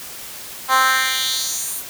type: tone with high-pass filter sweep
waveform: 10% pulse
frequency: 261.6 Hz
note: C4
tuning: in tune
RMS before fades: -19 dBFS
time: 0.68-1.84 s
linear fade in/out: 50 ms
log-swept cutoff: 930 to 12000 Hz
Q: 2
effects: white hiss -34 dBFS RMS until 1.89 s